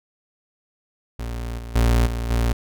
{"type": "tone with level steps", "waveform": "35% pulse", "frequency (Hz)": 58.27, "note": "A#1", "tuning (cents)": 0, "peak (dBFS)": [-25, -30, -13, -22, -16], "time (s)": [1.19, 2.53], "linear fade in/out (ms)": 5, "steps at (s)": [1.58, 1.75, 2.06, 2.3], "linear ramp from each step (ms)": 10, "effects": []}